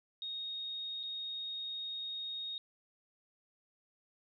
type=tone with dropouts; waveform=sine; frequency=3729 Hz; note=A#7; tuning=in tune; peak=-38 dBFS; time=0.22-2.58 s; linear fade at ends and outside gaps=1 ms; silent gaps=1.031-1.035 s; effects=none